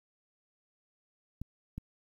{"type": "clicks", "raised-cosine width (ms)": 5, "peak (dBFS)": -26, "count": 2, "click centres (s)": [1.416, 1.78], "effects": ["10-bit"]}